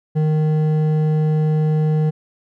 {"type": "tone with hard clipping", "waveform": "sine", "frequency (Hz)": 154.6, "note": "D#3", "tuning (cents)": -11, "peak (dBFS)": -16, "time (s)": [0.15, 2.11], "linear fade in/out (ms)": 20, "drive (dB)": 8, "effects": []}